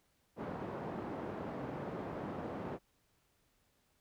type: band-pass noise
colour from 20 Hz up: pink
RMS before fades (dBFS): -42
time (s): 0.36-2.79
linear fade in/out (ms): 50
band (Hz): 160 to 910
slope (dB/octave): 12
effects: pink hiss -75 dBFS RMS until 4 s